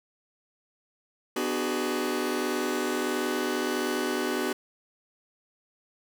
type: chord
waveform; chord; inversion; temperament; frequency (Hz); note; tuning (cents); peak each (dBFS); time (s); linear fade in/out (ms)
sawtooth; G# half-diminished seventh; first; just; 249.2 / 299 / 373.8 / 415.3; B3 / D4 / F#4 / G#4; +16 / +31 / +18 / 0; -28 / -29 / -26 / -31; 1.36-4.53; 5
effects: none